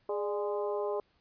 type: harmonic tone with a mistuned harmonic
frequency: 206.8 Hz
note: G#3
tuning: 7 cents flat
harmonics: 2 / 3 / 4 / 5 / 6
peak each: -32 / -36 / -41 / -41 / -51 dBFS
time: 0.09-1 s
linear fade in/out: 2 ms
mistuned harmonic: 3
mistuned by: -68 cents
effects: pink hiss -71 dBFS RMS until 1.2 s + resampled to 11025 Hz